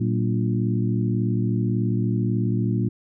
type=harmonic tone with a mistuned harmonic; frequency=58.27 Hz; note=A#1; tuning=in tune; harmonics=2 / 3 / 4 / 5 / 6; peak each=-22 / -26 / -28 / -30 / -32 dBFS; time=0-2.89 s; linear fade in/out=10 ms; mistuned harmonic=3; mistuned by=+140 cents; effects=none